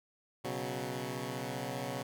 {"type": "chord", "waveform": "10% pulse", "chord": "B suspended second", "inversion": "none", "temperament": "equal", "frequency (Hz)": [123.47, 138.59, 185], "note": ["B2", "C#3", "F#3"], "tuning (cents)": [0, 0, 0], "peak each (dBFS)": [-31, -32, -35], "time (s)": [0.44, 2.03], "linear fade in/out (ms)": 10, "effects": []}